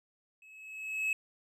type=tone with level ramp; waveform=triangle; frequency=2579 Hz; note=E7; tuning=39 cents flat; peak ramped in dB=-53 to -25 dBFS; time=0.42-1.13 s; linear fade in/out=2 ms; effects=none